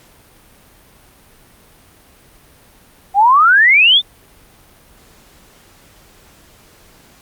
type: exponential sweep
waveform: sine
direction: up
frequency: 761 to 3650 Hz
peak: -6 dBFS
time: 3.14-4.02 s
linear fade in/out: 50 ms
effects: pink hiss -47 dBFS RMS until 7.21 s + Opus 48 kbps